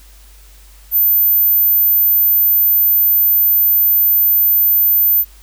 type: tone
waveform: sine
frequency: 14220 Hz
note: A9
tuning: 17 cents sharp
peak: -9 dBFS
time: 0.91-5.25 s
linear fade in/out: 50 ms
effects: added 50 Hz sine -40 dBFS peak until 5.42 s + white hiss -47 dBFS RMS until 5.42 s